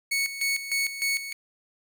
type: tone with tremolo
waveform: sawtooth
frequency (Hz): 2215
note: C#7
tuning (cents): -2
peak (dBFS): -20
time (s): 0.11-1.33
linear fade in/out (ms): 10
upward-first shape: square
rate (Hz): 3.3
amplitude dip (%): 70
effects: none